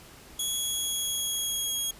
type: tone with pitch glide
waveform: 15% pulse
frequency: 3343 to 3301 Hz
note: G#7 to G#7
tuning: +11 to -11 cents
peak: -21 dBFS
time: 0.39-1.91 s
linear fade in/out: 5 ms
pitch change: -22 cents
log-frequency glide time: 0.55-1.72 s
effects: pink hiss -50 dBFS RMS until 1.99 s + resampled to 32000 Hz